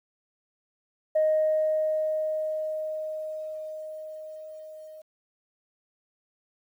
sine tone with level ramp, 622.3 Hz, D#5, in tune, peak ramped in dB -18 to -42 dBFS, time 1.15-5.02 s, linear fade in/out 10 ms, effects tanh soft clip ceiling -16 dBFS + 10-bit

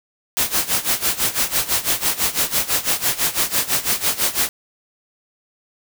white noise with tremolo, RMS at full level -17 dBFS, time 0.37-4.49 s, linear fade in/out 0 ms, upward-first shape sine, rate 6 Hz, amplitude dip 85%, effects none

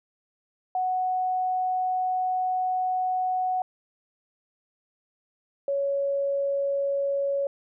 sine tone pair in turn, 740 / 557.9 Hz, F#5 / C#5, 0 / +11 cents, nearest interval perfect fourth, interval 489 cents, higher first, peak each -23 dBFS, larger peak neither, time 0.75-3.62 / 5.68-7.47 s, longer first, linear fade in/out 2 ms, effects none

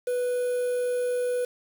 triangle tone with quantisation, 493.9 Hz, B4, in tune, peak -22 dBFS, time 0.07-1.45 s, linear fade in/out 5 ms, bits 7, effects none

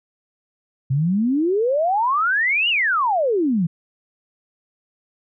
sine exponential two-way sweep, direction up then down, 127.5 to 2960 to 156.6 Hz, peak -16 dBFS, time 0.9-3.67 s, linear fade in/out 10 ms, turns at 2.69 s, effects none

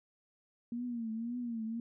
sine tone with vibrato, 233.1 Hz, A#3, in tune, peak -35 dBFS, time 0.72-1.8 s, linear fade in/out 2 ms, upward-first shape triangle, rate 1.9 Hz, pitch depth 110 cents each way, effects none

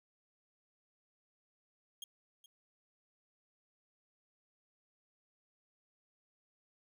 sawtooth tone with echo, 3248 Hz, G#7, 39 cents flat, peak -40 dBFS, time 2.02-2.04 s, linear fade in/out 2 ms, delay 420 ms, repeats 1, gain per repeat -15 dB, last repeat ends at 2.46 s, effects none

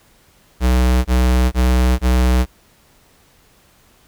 square tone bursts, 62.6 Hz, B1, 24 cents sharp, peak -12 dBFS, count 4, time 0.6-2.46 s, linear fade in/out 50 ms, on 450 ms, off 20 ms, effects pink hiss -53 dBFS RMS until 4.07 s

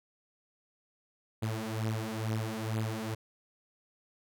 sawtooth beating tone pair, 109.3 / 111.5 Hz, A2 / A2, -11 / +23 cents, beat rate 2.2 Hz, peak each -31 dBFS, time 1.42-3.15 s, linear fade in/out 10 ms, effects none

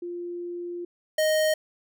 sine / square tone pair in turn, 349.2 / 622.2 Hz, F4 / D#5, 0 / 0 cents, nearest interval minor seventh, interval 1000 cents, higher second, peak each -31 / -21 dBFS, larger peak second, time 0.02-0.85 / 1.18-1.54 s, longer first, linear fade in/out 5 ms, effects none

